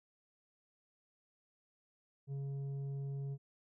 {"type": "tone with tanh clipping", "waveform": "sine", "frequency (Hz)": 138.59, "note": "C#3", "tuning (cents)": 0, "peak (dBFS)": -39, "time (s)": [2.27, 3.38], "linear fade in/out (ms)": 50, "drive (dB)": 6, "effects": []}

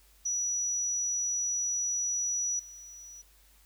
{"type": "tone with level steps", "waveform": "sine", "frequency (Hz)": 5870, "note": "F#8", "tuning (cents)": -15, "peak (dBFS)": [-28, -45], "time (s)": [0.25, 3.22], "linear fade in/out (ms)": 10, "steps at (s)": 2.59, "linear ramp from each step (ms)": 5, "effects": ["added 50 Hz sine -61 dBFS peak until 3.65 s", "white hiss -63 dBFS RMS until 3.65 s"]}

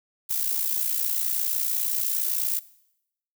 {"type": "noise with amplitude modulation", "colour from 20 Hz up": "violet", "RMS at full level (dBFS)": -23, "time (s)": [0.29, 2.6], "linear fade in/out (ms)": 20, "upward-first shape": "sine", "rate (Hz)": 59.8, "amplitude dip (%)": 65, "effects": ["noise-tail reverb RT60 0.8 s tail -20 dB re dry"]}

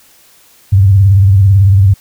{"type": "tone with vibrato", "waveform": "sine", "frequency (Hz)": 97.7, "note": "G2", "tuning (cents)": -5, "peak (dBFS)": -3, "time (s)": [0.72, 1.94], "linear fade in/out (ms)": 10, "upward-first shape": "sine", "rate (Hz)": 18, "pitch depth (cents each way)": 98, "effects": ["white hiss -45 dBFS RMS until 2 s"]}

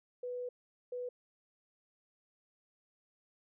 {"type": "tone bursts at uneven times", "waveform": "sine", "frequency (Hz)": 493.9, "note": "B4", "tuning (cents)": 0, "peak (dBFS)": -37, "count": 2, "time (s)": [[0.23, 0.49], [0.92, 1.09]], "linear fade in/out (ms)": 5, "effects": []}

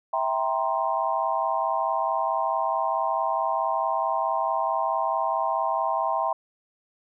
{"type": "chord", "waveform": "sine", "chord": "C dominant seventh", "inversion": "first", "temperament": "just", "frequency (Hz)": [654.1, 784.9, 941.9, 1046.5], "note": ["E5", "G5", "Bb5", "C6"], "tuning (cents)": [-14, 2, 18, 0], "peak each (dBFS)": -28, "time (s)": [0.13, 6.33], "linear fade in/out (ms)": 5, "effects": []}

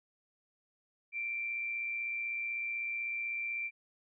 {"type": "tone with amplitude modulation", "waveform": "sine", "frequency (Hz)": 2354, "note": "D7", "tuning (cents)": 3, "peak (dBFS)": -32, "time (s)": [1.12, 3.71], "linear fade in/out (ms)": 50, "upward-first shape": "sine", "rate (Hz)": 116, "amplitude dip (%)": 40, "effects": []}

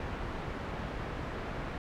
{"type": "low-pass noise", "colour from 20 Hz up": "pink", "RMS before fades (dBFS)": -38, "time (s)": [0, 1.78], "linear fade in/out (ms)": 2, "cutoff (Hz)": 1900, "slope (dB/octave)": 12, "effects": []}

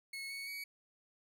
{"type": "tone with pitch steps", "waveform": "30% pulse", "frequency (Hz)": [2188, 2219, 2250], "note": ["C#7", "C#7", "C#7"], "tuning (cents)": [-23, 1, 25], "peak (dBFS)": -39, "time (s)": [0.13, 0.64], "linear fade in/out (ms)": 5, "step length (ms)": 170, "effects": []}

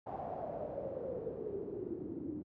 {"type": "noise with low-pass filter sweep", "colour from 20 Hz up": "pink", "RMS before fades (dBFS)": -41, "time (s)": [0.06, 2.43], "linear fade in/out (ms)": 10, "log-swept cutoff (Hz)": [780, 290], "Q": 8, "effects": ["high-pass 100 Hz 12 dB/octave"]}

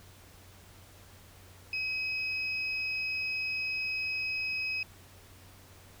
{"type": "tone pair together", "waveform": "sine", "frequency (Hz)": [2540, 5077], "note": ["D#7", "D#8"], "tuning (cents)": [35, 34], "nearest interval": "octave", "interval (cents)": 1199, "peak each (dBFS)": [-31, -40], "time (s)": [1.73, 4.83], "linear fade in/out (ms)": 2, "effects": ["added 92 Hz sine -56 dBFS peak until 6 s", "pink hiss -56 dBFS RMS until 6 s"]}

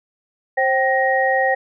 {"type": "tone cluster", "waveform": "sine", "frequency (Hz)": [530, 774, 1877], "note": ["C5", "G5", "A#6"], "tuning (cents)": [22, -22, 11], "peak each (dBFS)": -19, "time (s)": [0.57, 1.55], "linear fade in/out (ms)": 10, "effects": []}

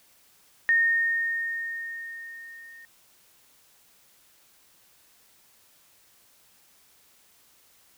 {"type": "tone with level ramp", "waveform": "sine", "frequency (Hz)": 1840, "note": "A#6", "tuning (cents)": -23, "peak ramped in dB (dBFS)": [-17, -45], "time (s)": [0.69, 2.85], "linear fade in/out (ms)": 0, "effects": ["white hiss -60 dBFS RMS until 7.97 s"]}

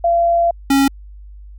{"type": "tone pair in turn", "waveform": ["sine", "square"], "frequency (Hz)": [683, 274.8], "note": ["F5", "C#4"], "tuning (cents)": [-39, -15], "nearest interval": "octave + major third", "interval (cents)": 1576, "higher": "first", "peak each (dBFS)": [-11, -11], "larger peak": "neither", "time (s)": [[0.04, 0.51], [0.7, 0.88]], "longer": "first", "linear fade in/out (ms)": 5, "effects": ["added 50 Hz sine -34 dBFS peak until 1.58 s"]}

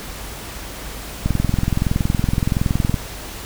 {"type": "click train", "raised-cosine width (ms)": 5, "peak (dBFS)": -5, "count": 37, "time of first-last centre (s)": [1.26, 2.942], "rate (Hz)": 21.4, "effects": ["added 50 Hz sine -36 dBFS peak until 3.45 s", "pink hiss -33 dBFS RMS until 3.45 s"]}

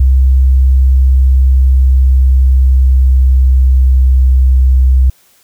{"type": "tone with pitch glide", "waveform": "sine", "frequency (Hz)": [65.41, 64.55], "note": ["C2", "C2"], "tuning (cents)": [0, -23], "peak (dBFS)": -4, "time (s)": [0, 5.1], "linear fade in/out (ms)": 5, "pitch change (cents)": -23, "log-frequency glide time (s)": [1.31, 4.23], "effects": ["white hiss -49 dBFS RMS until 5.43 s"]}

